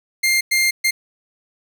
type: tone bursts at uneven times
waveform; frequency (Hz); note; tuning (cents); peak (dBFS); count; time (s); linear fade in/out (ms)
sawtooth; 2109; C7; +13; -11; 3; 0.23-0.41 / 0.51-0.71 / 0.84-0.91; 10
effects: 8-bit